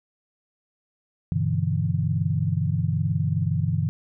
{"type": "chord", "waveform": "sine", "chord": "E minor seventh", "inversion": "first", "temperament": "equal with one note detuned", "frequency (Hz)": [98, 123.47, 145.82, 164.81], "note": ["G2", "B2", "D3", "E3"], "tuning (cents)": [0, 0, -12, 0], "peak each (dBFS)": [-26, -28, -26, -26], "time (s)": [1.32, 3.89], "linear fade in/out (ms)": 0, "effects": []}